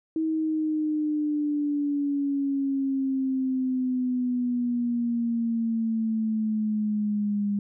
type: exponential sweep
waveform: sine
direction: down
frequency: 320.3 to 202.4 Hz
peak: -23 dBFS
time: 0.16-7.59 s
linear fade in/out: 2 ms
effects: none